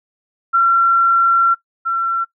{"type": "tone pair in turn", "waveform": "sine", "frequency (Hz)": [1363, 1355.4], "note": ["F6", "E6"], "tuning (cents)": [-43, 48], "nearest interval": "unison", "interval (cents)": 9, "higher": "first", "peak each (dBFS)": [-9, -15], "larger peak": "first", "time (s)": [[0.53, 1.55], [1.85, 2.25]], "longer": "first", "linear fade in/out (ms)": 20, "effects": ["noise-tail reverb RT60 0.1 s tail -19 dB re dry"]}